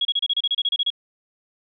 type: tone bursts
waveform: sine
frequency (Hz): 3322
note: G#7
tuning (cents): 0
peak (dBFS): -18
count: 13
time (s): 0.01-0.903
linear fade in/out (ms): 5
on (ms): 41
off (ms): 30
effects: none